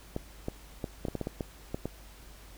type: clicks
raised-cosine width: 2 ms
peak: -19 dBFS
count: 11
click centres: 0.164 / 0.484 / 0.842 / 1.052 / 1.084 / 1.153 / 1.213 / 1.271 / 1.408 / 1.745 / 1.856 s
effects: added 50 Hz sine -51 dBFS peak until 2.57 s + pink hiss -54 dBFS RMS until 2.57 s